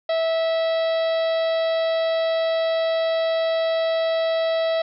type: harmonic tone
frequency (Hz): 653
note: E5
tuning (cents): -17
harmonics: 1 / 2 / 3 / 4 / 5 / 6 / 7 / 8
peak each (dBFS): -19 / -35 / -34 / -41 / -37 / -35 / -43 / -46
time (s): 0.09-4.82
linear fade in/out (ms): 5
effects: none